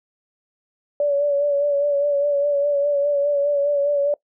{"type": "tone with vibrato", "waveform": "sine", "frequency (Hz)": 573, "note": "D5", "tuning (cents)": -43, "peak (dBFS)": -16, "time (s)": [1, 4.14], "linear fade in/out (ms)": 2, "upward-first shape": "sine", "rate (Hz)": 4.9, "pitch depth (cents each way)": 34, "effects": ["noise-tail reverb RT60 0.1 s tail -22 dB re dry"]}